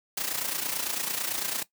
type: noise with amplitude modulation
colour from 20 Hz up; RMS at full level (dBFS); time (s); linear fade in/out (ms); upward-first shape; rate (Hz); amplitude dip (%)
white; -28; 0.17-1.63; 5; sine; 29; 65
effects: noise-tail reverb RT60 0.1 s tail -17 dB re dry + high-pass 150 Hz 12 dB/octave